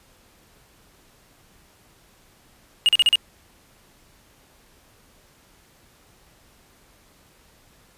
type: tone bursts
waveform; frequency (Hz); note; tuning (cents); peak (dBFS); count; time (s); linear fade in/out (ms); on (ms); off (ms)
triangle; 2862; F7; +42; -11; 5; 2.86-3.156; 0; 28; 39
effects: pink hiss -56 dBFS RMS until 7.97 s + resampled to 32000 Hz